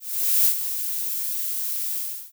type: noise with ADSR envelope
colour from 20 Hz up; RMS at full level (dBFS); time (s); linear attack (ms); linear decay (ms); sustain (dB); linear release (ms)
violet; -17; 0-2.32; 460; 84; -10; 350
effects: none

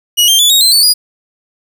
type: tone with pitch steps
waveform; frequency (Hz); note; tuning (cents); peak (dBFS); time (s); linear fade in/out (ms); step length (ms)
sawtooth; 2907 / 3170 / 3457 / 3770 / 4111 / 4483 / 4889; F#7 / G7 / A7 / A#7 / C8 / C#8 / D#8; -31 / +19 / -31 / +19 / -31 / +19 / -31; -3; 0.17-0.94; 20; 110
effects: none

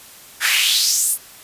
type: noise with high-pass filter sweep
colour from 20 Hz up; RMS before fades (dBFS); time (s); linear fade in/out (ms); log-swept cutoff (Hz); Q
pink; -17; 0.4-1.18; 50; 1600 to 11000; 3.2
effects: white hiss -42 dBFS RMS until 1.43 s + resampled to 32000 Hz

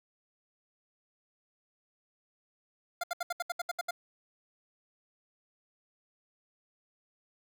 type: tone bursts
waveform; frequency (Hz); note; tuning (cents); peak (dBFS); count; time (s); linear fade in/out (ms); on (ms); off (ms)
25% pulse; 698.5; F5; 0; -27; 10; 3.01-3.909; 5; 26; 71
effects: none

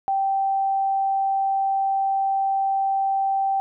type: tone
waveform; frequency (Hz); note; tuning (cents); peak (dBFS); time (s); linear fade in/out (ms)
sine; 780; G5; -9; -19; 0.08-3.6; 0
effects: none

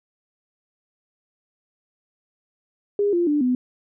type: tone with pitch steps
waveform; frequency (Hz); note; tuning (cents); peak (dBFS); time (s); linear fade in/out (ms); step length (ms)
sine; 407.6 / 346.7 / 295 / 250.9; G#4 / F4 / D4 / B3; -32 / -13 / +8 / +28; -17; 2.99-3.55; 2; 140
effects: none

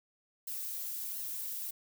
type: noise with flanger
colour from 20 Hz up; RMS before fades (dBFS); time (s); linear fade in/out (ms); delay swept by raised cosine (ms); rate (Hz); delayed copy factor
violet; -39; 0.47-1.71; 5; 0.83 to 4.33; 1.4; -0.6
effects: none

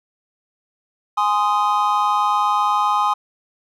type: chord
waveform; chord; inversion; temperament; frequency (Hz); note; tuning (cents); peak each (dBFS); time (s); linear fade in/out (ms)
triangle; Ab major; none; just; 830.6 / 1038.3 / 1245.9; Ab5 / C6 / Eb6; 0 / -14 / +2; -18; 1.17-3.14; 10
effects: none

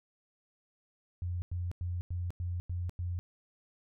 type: tone bursts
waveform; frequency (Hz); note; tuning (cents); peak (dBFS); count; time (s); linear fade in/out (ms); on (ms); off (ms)
sine; 88.3; F2; +20; -32; 7; 1.22-3.19; 0; 200; 95
effects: none

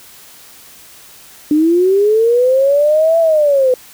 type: linear two-way sweep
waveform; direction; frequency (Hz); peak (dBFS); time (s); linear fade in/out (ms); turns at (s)
sine; up then down; 293.7 to 669 to 497.9; -8; 1.51-3.74; 2; 3.19
effects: white hiss -40 dBFS RMS until 3.93 s

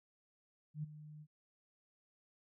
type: tone with ADSR envelope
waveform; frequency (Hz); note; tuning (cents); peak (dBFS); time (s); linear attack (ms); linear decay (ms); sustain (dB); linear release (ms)
sine; 151.6; D#3; -45; -36; 0.74-1.27; 93; 18; -14; 54
effects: none

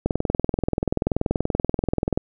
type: click train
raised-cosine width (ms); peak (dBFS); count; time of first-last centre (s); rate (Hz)
2; -7; 45; 0.06-2.175; 20.8
effects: none

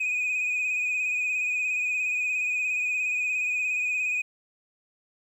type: tone with vibrato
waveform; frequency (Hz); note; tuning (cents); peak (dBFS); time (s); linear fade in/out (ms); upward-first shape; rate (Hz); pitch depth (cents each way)
sine; 2489; D#7; 0; -22; 0-4.22; 10; sine; 17; 36
effects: tanh soft clip ceiling -23 dBFS + 10-bit

